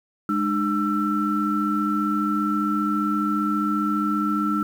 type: tone cluster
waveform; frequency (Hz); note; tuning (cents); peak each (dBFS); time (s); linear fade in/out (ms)
sine; 207.1 / 302 / 1336; G#3 / D4 / E6; -5 / +48 / +23; -24; 0.29-4.63; 2
effects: tanh soft clip ceiling -10 dBFS + 8-bit